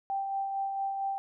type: tone with tremolo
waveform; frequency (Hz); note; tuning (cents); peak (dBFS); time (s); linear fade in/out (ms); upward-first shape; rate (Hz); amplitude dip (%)
sine; 784; G5; 0; -28; 0.1-1.18; 0; sine; 4.4; 35
effects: none

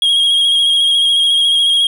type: tone with vibrato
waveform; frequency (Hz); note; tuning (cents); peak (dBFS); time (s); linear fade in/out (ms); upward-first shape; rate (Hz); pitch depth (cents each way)
triangle; 3271; G#7; -27; -8; 0.02-1.87; 2; square; 14; 22
effects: none

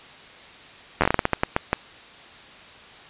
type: slowing click train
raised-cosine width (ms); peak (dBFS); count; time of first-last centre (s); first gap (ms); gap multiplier
0.5; -3; 13; 1.01-1.731; 11; 1.28
effects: white hiss -45 dBFS RMS until 3.09 s + resampled to 8000 Hz

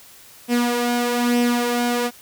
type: tone with flanger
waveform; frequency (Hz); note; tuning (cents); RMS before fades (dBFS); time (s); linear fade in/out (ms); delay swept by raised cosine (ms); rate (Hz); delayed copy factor
sawtooth; 241.3; B3; -40; -20; 0.48-2.11; 50; 0.35 to 2.85; 1.1; +0.55
effects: white hiss -46 dBFS RMS until 2.21 s

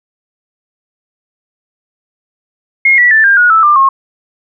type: tone with pitch steps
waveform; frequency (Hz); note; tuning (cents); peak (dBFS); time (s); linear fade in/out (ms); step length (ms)
sine; 2148 / 1947.1 / 1765 / 1599.9 / 1450.3 / 1314.6 / 1191.7 / 1080.2; C7 / B6 / A6 / G6 / F#6 / E6 / D6 / C#6; +45 / -25 / +5 / +35 / -35 / -5 / +25 / -45; -4; 2.85-3.89; 5; 130
effects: none

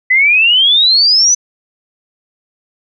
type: exponential sweep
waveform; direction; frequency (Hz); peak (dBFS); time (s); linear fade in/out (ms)
sine; up; 1991 to 6100; -6; 0.1-1.35; 10
effects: none

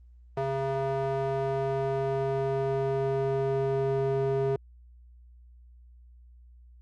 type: tone with band-pass filter sweep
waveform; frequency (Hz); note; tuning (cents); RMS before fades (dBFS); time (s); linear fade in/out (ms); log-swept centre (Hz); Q
square; 135.6; C#3; -38; -28; 0.37-4.56; 2; 630 to 420; 1.8
effects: added 60 Hz sine -50 dBFS peak until 6.81 s + Opus 24 kbps

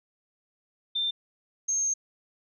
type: tone pair in turn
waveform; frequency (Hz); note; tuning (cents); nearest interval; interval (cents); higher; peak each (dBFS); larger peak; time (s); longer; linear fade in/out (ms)
sine; 3582 / 6412; A7 / G8; +30 / +38; minor seventh; 1008; second; -25 / -24; second; 0.95-1.11 / 1.68-1.94; second; 10
effects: none

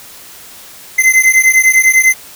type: beating tone pair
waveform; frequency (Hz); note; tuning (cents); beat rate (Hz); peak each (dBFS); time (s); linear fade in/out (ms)
square; 2056 / 2066; C7 / C7; -31 / -22; 10; -10; 0.98-2.14; 10
effects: white hiss -35 dBFS RMS until 2.35 s

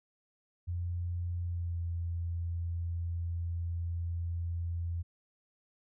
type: tone with pitch glide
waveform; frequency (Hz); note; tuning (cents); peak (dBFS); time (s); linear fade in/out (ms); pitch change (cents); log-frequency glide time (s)
sine; 87.31 to 85.17; F2 to F2; 0 to -43; -32; 0.67-5.03; 20; -43; 1.42-1.79
effects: none

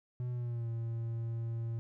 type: tone with pitch glide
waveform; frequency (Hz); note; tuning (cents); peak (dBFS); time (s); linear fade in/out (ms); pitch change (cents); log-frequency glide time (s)
triangle; 123.47 to 115.2; B2 to A#2; 0 to -20; -32; 0.2-1.79; 0; -120; 0.3-0.69
effects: none

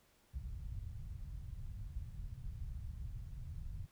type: low-pass noise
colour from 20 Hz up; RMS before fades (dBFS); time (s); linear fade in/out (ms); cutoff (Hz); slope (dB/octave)
pink; -45; 0.33-3.87; 10; 120; 24
effects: pink hiss -71 dBFS RMS until 3.91 s

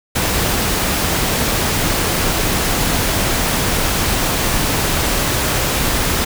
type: noise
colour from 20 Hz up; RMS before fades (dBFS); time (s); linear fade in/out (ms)
pink; -17; 0.15-6.25; 10
effects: none

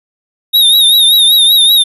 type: tone with vibrato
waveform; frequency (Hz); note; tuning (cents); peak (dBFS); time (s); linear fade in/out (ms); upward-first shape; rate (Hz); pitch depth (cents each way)
square; 3729; A#7; 0; -5; 0.53-1.84; 20; triangle; 5.2; 88
effects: resampled to 32000 Hz

